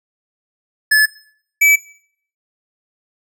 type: tone pair in turn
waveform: square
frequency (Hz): 1724 / 2301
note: A6 / D7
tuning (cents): -36 / -36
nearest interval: perfect fourth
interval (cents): 500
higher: second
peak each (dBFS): -9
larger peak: neither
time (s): 0.91-1.06 / 1.61-1.76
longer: neither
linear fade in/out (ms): 10
effects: noise-tail reverb RT60 0.6 s tail -20 dB re dry